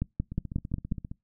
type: two click trains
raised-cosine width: 5 ms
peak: -15 / -24 dBFS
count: 6 / 13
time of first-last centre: 0.02-0.921 / 0.32-1.115 s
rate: 5.55 / 15.1 Hz
effects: noise-tail reverb RT60 0.2 s tail -25 dB re dry